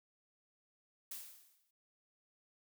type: noise with exponential decay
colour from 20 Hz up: blue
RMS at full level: -43 dBFS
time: 1.11-1.71 s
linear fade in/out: 5 ms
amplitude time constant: 130 ms
effects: none